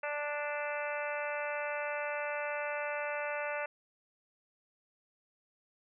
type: harmonic tone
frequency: 293.7 Hz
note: D4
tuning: in tune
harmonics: 2 / 3 / 4 / 5 / 6 / 7 / 8 / 9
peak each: -37 / -42 / -45 / -41 / -45 / -44 / -47 / -44 dBFS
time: 0.03-3.66 s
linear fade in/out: 5 ms
effects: none